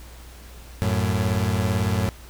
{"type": "beating tone pair", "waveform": "30% pulse", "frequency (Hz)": [92.5, 110.5], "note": ["F#2", "A2"], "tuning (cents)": [0, 8], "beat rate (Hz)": 18, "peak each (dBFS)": [-20, -21], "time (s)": [0.82, 2.09], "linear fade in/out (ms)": 0, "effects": ["added 60 Hz sine -41 dBFS peak until 2.29 s", "pink hiss -47 dBFS RMS until 2.29 s"]}